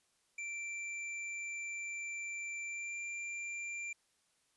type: tone with pitch glide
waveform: square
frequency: 2349 to 2369 Hz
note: D7 to D7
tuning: 0 to +14 cents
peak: -40 dBFS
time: 0.38-3.93 s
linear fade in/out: 5 ms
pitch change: +14 cents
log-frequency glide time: 2.65-2.98 s
effects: white hiss -75 dBFS RMS until 4.56 s + resampled to 24000 Hz